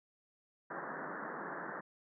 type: band-pass noise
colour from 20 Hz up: white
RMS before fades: -43 dBFS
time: 0.7-1.81 s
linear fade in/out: 10 ms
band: 150 to 1800 Hz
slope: 96 dB/octave
effects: none